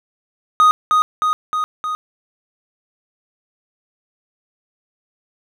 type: tone with echo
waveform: triangle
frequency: 1244.5 Hz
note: D#6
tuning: in tune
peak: -6 dBFS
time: 0.6-0.71 s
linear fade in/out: 0 ms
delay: 310 ms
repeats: 4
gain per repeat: -3 dB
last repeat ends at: 1.95 s
effects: none